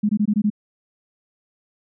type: tone bursts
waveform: sine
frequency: 209.2 Hz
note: G#3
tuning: 13 cents sharp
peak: -15 dBFS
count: 6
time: 0.03-0.502 s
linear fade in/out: 10 ms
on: 62 ms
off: 20 ms
effects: none